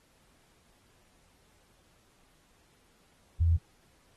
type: tone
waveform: sine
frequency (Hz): 83.3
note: E2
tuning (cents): +19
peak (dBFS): -21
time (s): 3.4-3.57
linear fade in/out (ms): 10
effects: pink hiss -66 dBFS RMS until 4.16 s + AAC 32 kbps